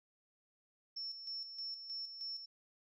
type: tone with tremolo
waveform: sine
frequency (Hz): 5400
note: E8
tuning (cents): +41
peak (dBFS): -40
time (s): 0.96-2.46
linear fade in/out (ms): 10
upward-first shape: square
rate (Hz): 3.2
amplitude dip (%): 55
effects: none